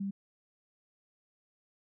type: tone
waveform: sine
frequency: 197.1 Hz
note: G3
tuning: 10 cents sharp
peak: -32 dBFS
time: 0-0.11 s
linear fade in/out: 10 ms
effects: none